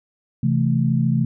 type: chord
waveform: sine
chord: A minor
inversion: first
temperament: just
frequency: 132 / 165 / 220 Hz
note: C3 / E3 / A3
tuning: +16 / +2 / 0 cents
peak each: -19 / -21 / -21 dBFS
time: 0.43-1.25 s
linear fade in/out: 5 ms
effects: none